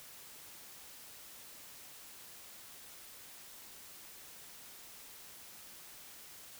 silence, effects white hiss -53 dBFS RMS until 6.59 s

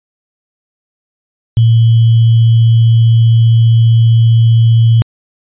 sine tone with sample-and-hold, 114.4 Hz, A#2, 32 cents flat, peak -4 dBFS, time 1.57-5.02 s, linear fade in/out 0 ms, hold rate 3150 Hz, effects resampled to 8000 Hz

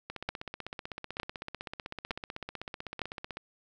two click trains, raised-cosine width 0.3 ms, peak -15 / -22 dBFS, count 4 / 53, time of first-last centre 0.29-3.017 / 0.1-3.37 s, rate 1.1 / 15.9 Hz, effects none

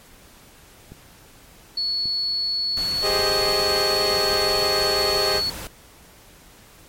click train, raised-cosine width 3 ms, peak -26 dBFS, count 4, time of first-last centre 0.92-4.329 s, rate 0.88 Hz
sine tone, 4400 Hz, C#8, 14 cents flat, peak -21 dBFS, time 1.77-5.5 s, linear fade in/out 5 ms
pink noise, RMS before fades -34 dBFS, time 2.77-5.67 s, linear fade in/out 0 ms
sawtooth chord, Ab major seventh, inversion third, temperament equal with one note detuned, 392 / 418 / 523.3 / 622.3 Hz, G4 / Ab4 / C5 / Eb5, 0 / +11 / 0 / 0 cents, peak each -22 / -23 / -25 / -22 dBFS, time 3.01-5.42 s, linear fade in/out 50 ms
effects pink hiss -49 dBFS RMS until 6.88 s + MP3 64 kbps

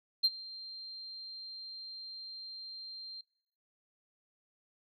sine tone with ADSR envelope, 4169 Hz, C8, 7 cents flat, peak -20 dBFS, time 0.23-3.21 s, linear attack 18 ms, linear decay 40 ms, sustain -23 dB, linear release 4 ms, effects noise-tail reverb RT60 0.7 s tail -22 dB re dry + tanh soft clip ceiling -20 dBFS

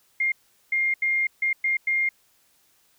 sine tone bursts at uneven times, 2120 Hz, C7, 22 cents sharp, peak -20 dBFS, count 6, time 0.2-0.32 / 0.72-0.94 / 1.02-1.27 / 1.42-1.53 / 1.64-1.77 / 1.87-2.09 s, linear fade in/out 5 ms, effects white hiss -63 dBFS RMS until 2.98 s

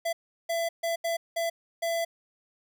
square tone bursts at uneven times, 670 Hz, E5, 28 cents sharp, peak -27 dBFS, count 6, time 0.05-0.13 / 0.49-0.69 / 0.83-0.96 / 1.04-1.17 / 1.36-1.5 / 1.82-2.05 s, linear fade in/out 10 ms, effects none

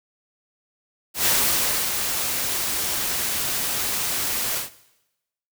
white noise with ADSR envelope, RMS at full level -19 dBFS, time 1.14-4.7 s, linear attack 120 ms, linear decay 640 ms, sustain -6 dB, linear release 140 ms, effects noise-tail reverb RT60 0.9 s tail -17 dB re dry

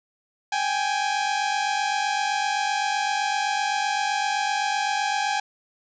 sawtooth tone pair together, 785 / 832.8 Hz, G5 / G#5, +2 / +5 cents, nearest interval minor second, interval 103 cents, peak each -22 / -21 dBFS, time 0.52-5.4 s, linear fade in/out 5 ms, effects resampled to 16000 Hz + 8-bit

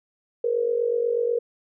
sine tone with amplitude modulation, 472.7 Hz, A#4, 24 cents sharp, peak -17 dBFS, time 0.44-1.39 s, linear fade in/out 5 ms, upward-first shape sine, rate 48.2 Hz, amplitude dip 75%, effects none

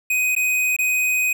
square tone with dropouts, 2503 Hz, D#7, 10 cents sharp, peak -18 dBFS, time 0.1-1.33 s, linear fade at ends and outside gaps 5 ms, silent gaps 0.352-0.363 / 0.765-0.787 s, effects none

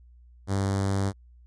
sawtooth tone with notch filter, 98 Hz, G2, in tune, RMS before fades -26 dBFS, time 0.47-1.13 s, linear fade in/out 50 ms, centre 2600 Hz, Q 1.1, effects added 60 Hz sine -50 dBFS peak until 1.46 s + resampled to 22050 Hz

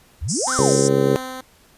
sine exponential two-way sweep, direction up then down, 61.74 to 1568 to 343.8 Hz, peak -22 dBFS, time 0.21-0.8 s, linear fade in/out 20 ms, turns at 0.53 s
pink band-pass noise, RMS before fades -25 dBFS, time 0.28-0.89 s, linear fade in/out 20 ms, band 5100 to 9400 Hz, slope 96 dB/octave
10% pulse tone with tremolo, 258.5 Hz, C4, 21 cents flat, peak -19 dBFS, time 0.47-1.41 s, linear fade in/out 5 ms, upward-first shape sine, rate 1.9 Hz, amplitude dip 30%
harmonic tone, 68.5 Hz, C#2, 20 cents flat, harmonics 2 / 3 / 4 / 5 / 6 / 7 / 8, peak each -22 / -25 / -23 / -25 / -19 / -21 / -25 dBFS, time 0.59-1.16 s, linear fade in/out 0 ms
effects pink hiss -53 dBFS RMS until 1.77 s + resampled to 32000 Hz

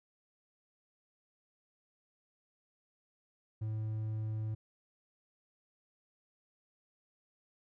triangle tone, 108.9 Hz, A2, 17 cents flat, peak -32 dBFS, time 3.61-4.55 s, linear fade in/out 10 ms, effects none

